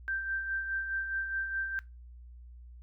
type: tone with tremolo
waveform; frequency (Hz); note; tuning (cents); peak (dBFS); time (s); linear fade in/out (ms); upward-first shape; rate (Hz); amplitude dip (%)
sine; 1568; G6; 0; -29; 0.08-1.79; 0; sine; 4.8; 50
effects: noise-tail reverb RT60 0.2 s tail -19 dB re dry + added 60 Hz sine -47 dBFS peak until 2.82 s